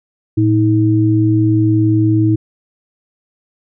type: tone pair together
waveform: sine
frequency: 112.6 / 318.5 Hz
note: A2 / D#4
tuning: +40 / +41 cents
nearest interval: octave + tritone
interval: 1801 cents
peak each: -12 dBFS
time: 0.37-2.36 s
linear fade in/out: 10 ms
effects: none